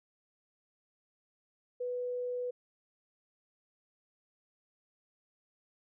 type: tone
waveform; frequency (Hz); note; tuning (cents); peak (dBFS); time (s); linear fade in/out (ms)
sine; 493.9; B4; 0; -33; 1.8-2.51; 10
effects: none